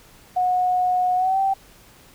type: tone with pitch glide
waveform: sine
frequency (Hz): 729 to 776.8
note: F#5 to G5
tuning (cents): -26 to -16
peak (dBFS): -17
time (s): 0.36-1.54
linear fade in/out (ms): 10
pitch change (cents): +110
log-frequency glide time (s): 1.16-1.39
effects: pink hiss -50 dBFS RMS until 2.14 s